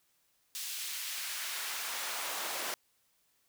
pink noise with high-pass filter sweep, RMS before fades -38 dBFS, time 0.55-2.74 s, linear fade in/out 0 ms, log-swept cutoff 3700 to 540 Hz, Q 0.78, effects white hiss -73 dBFS RMS until 3.48 s

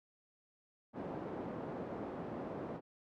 pink band-pass noise, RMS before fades -43 dBFS, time 0.93-2.81 s, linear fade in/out 50 ms, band 200 to 700 Hz, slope 12 dB/octave, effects none

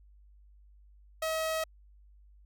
sawtooth tone, 639 Hz, D#5, 46 cents sharp, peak -26 dBFS, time 1.22-1.64 s, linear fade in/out 5 ms, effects added 50 Hz sine -55 dBFS peak until 2.45 s

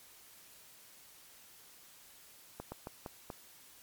slowing click train, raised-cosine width 1 ms, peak -27 dBFS, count 5, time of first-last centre 2.6-3.302 s, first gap 120 ms, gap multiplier 1.26, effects white hiss -58 dBFS RMS until 3.82 s + MP3 96 kbps

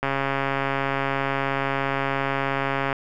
click train, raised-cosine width 0.5 ms, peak -9 dBFS, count 398, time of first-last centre 0.03-2.928 s, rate 137 Hz, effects none

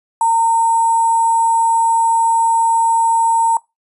sine tone with sample-and-hold, 913 Hz, A#5, 36 cents flat, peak -10 dBFS, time 0.21-3.57 s, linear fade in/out 2 ms, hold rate 8820 Hz, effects noise-tail reverb RT60 0.2 s tail -22 dB re dry + resampled to 24000 Hz

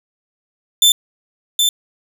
sawtooth tone with echo, 3543 Hz, A7, 11 cents sharp, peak -5 dBFS, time 0.82-0.92 s, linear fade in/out 2 ms, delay 770 ms, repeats 1, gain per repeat -4 dB, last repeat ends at 1.69 s, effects none

